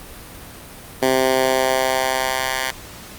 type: tone with high-pass filter sweep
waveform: 10% pulse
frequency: 130.81 Hz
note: C3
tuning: in tune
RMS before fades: -19 dBFS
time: 1.02-2.71 s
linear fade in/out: 5 ms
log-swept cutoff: 320 to 1300 Hz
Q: 1.1
effects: pink hiss -38 dBFS RMS until 3.18 s + Opus 32 kbps